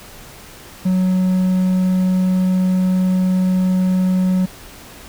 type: tone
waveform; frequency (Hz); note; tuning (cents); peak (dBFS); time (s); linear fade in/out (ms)
triangle; 185; F#3; 0; -11; 0.85-4.46; 10
effects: pink hiss -39 dBFS RMS until 5.08 s